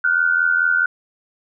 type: tone pair together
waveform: sine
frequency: 1422 / 1506.6 Hz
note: F6 / F#6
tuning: +31 / +31 cents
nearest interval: minor second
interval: 100 cents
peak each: -17 dBFS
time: 0.04-0.86 s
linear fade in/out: 5 ms
effects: none